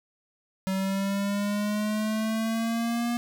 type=exponential sweep; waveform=square; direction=up; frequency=189.7 to 239 Hz; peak=-26 dBFS; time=0.67-3.17 s; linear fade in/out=0 ms; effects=none